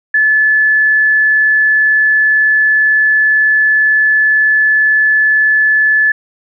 sine tone, 1729 Hz, A6, 31 cents flat, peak -7 dBFS, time 0.14-6.12 s, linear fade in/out 5 ms, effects none

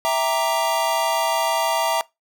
square chord, E half-diminished seventh, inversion none, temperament equal with one note detuned, 659.3 / 790.8 / 932.3 / 1174.7 Hz, E5 / G5 / Bb5 / D6, 0 / +15 / 0 / 0 cents, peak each -23 / -28 / -23 / -29 dBFS, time 0.05-2.01 s, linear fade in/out 0 ms, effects noise-tail reverb RT60 0.2 s tail -22 dB re dry

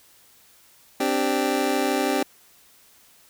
25% pulse chord, C suspended second, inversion none, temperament just, 261.6 / 294.3 / 392.4 Hz, C4 / D4 / G4, 0 / +4 / +2 cents, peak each -22 dBFS, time 1-2.23 s, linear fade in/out 5 ms, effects white hiss -55 dBFS RMS until 3.29 s

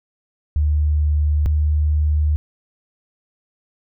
sine tone pair in turn, 74.9 / 75.51 Hz, D2 / D2, +35 / +49 cents, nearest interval unison, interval 14 cents, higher second, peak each -14 dBFS, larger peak neither, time 0.56-1.46 / 1.46-2.36 s, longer neither, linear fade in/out 0 ms, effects none

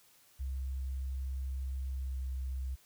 sine tone with pitch glide, 66 to 65.17 Hz, C2 to C2, +16 to -6 cents, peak -34 dBFS, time 0.39-2.76 s, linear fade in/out 20 ms, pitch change -22 cents, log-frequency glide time 2-2.19 s, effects white hiss -64 dBFS RMS until 2.85 s

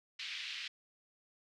pink band-pass noise, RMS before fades -43 dBFS, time 0.19-0.68 s, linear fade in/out 5 ms, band 2200 to 4200 Hz, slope 24 dB/octave, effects none

